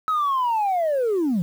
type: linear sweep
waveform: sine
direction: down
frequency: 1292 to 161.7 Hz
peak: -17 dBFS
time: 0.08-1.42 s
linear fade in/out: 0 ms
effects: tanh soft clip ceiling -17 dBFS + 8-bit